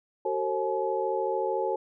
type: tone cluster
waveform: sine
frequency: 378.2 / 451.7 / 536 / 852 Hz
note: F#4 / A4 / C5 / G#5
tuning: +38 / +45 / +42 / +44 cents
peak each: -31 dBFS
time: 0.25-1.76 s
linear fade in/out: 5 ms
effects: none